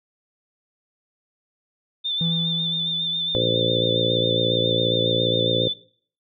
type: tone with vibrato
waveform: sine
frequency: 3559 Hz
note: A7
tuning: 19 cents sharp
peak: -22 dBFS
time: 2.04-5.74 s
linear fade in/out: 20 ms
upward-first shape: sine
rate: 7.3 Hz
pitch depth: 39 cents each way
type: tone with exponential decay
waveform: triangle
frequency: 166.4 Hz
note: E3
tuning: 17 cents sharp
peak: -19 dBFS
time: 2.21-4.38 s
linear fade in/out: 2 ms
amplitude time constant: 470 ms
type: harmonic tone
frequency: 57.3 Hz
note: A#1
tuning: 29 cents flat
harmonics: 2 / 3 / 4 / 5 / 6 / 7 / 8 / 9 / 10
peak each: -28 / -31 / -35 / -31 / -31 / -30 / -28 / -24 / -33 dBFS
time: 3.35-5.68 s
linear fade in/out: 0 ms
effects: noise-tail reverb RT60 0.5 s tail -19 dB re dry